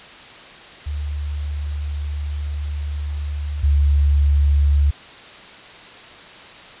sine tone pair in turn, 73.42 / 71.74 Hz, D2 / D2, 0 / -40 cents, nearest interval unison, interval 40 cents, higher first, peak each -22 / -12 dBFS, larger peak second, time 0.86-3.63 / 3.63-4.91 s, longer first, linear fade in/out 10 ms, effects white hiss -40 dBFS RMS until 6.8 s + resampled to 8000 Hz

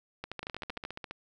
two click trains, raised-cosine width 0.3 ms, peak -23 / -21 dBFS, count 11 / 9, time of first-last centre 0.43-1.11 / 0.24-0.851 s, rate 14.7 / 13.1 Hz, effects none

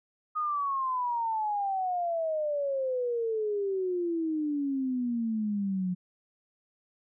sine exponential sweep, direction down, 1249 to 178.5 Hz, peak -27 dBFS, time 0.35-5.95 s, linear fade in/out 20 ms, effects none

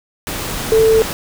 sine tone in noise, 444 Hz, A4, 16 cents sharp, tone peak -8 dBFS, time 0.72-1.02 s, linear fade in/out 0 ms, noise pink, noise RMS -23 dBFS, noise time 0.27-1.13 s, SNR +12 dB, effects none

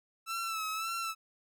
sawtooth tone with vibrato, 1318.5 Hz, E6, in tune, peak -30 dBFS, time 0.26-1.15 s, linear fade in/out 50 ms, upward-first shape sine, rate 1.8 Hz, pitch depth 52 cents each way, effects none

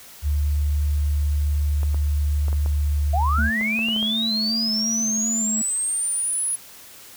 sine tone, 73.42 Hz, D2, in tune, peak -18 dBFS, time 0.22-3.51 s, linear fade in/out 50 ms
clicks, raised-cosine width 1 ms, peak -22 dBFS, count 10, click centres 1.832 / 1.945 / 2.483 / 2.529 / 2.661 / 3.612 / 3.791 / 3.886 / 3.963 / 4.028 s
sine linear sweep, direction up, 649 to 10548 Hz, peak -21 dBFS, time 3.13-6.56 s, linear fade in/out 10 ms
triangle tone with vibrato, 220.6 Hz, A3, 5 cents sharp, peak -23 dBFS, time 3.38-5.62 s, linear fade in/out 5 ms, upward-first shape square, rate 2.7 Hz, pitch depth 27 cents each way
effects white hiss -44 dBFS RMS until 7.16 s

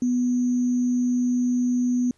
sine tone with sample-and-hold, 246.9 Hz, B3, in tune, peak -19 dBFS, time 0.02-2.11 s, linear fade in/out 2 ms, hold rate 6300 Hz, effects pink hiss -63 dBFS RMS until 2.17 s + resampled to 24000 Hz

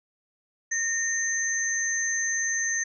sine tone pair together, 1840 / 6241 Hz, A#6 / G8, -23 / -9 cents, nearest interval octave + major sixth, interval 2114 cents, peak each -27 dBFS, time 0.71-2.84 s, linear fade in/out 10 ms, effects none

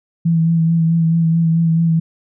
sine tone with vibrato, 164.81 Hz, E3, in tune, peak -11 dBFS, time 0.25-2 s, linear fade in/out 10 ms, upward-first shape sine, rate 4.6 Hz, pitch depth 25 cents each way, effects none

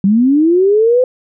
sine linear sweep, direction up, 187.2 to 515 Hz, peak -7 dBFS, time 0.04-1.04 s, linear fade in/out 2 ms, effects none

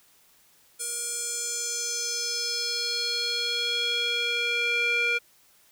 square tone with band-pass filter sweep, 474.4 Hz, A#4, 30 cents sharp, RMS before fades -28 dBFS, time 0.79-5.19 s, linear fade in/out 20 ms, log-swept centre 9000 to 2200 Hz, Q 3.5, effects white hiss -60 dBFS RMS until 5.71 s

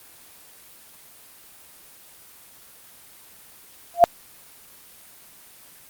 sine tone with exponential growth, 691 Hz, F5, 19 cents flat, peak -3 dBFS, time 3.94-4.04 s, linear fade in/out 0 ms, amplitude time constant 20 ms, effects white hiss -48 dBFS RMS until 5.89 s + Opus 24 kbps

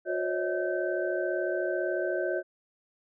sine tone cluster, 361.2 / 523 / 561 / 635 / 1542 Hz, F#4 / C5 / C#5 / D#5 / G6, -42 / -1 / +21 / +35 / -29 cents, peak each -31 / -40 / -33 / -32 / -36 dBFS, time 0.05-2.43 s, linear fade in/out 50 ms, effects none

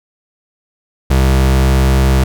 square tone pair together, 65.7 / 131.13 Hz, C2 / C3, +8 / +4 cents, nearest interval octave, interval 1196 cents, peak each -10 / -16 dBFS, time 1.1-2.24 s, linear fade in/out 5 ms, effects none

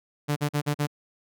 sawtooth tone bursts, 146.83 Hz, D3, in tune, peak -19 dBFS, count 5, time 0.28-0.872 s, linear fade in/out 20 ms, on 84 ms, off 43 ms, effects none

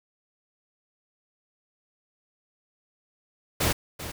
pink noise with echo, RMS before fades -24 dBFS, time 3.6-3.73 s, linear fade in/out 10 ms, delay 390 ms, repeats 1, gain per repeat -12 dB, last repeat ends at 4.12 s, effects none

